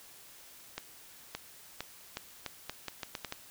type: accelerating click train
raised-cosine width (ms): 0.2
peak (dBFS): -19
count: 11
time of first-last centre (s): 0.78-3.324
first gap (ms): 570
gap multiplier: 0.8
effects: white hiss -54 dBFS RMS until 3.5 s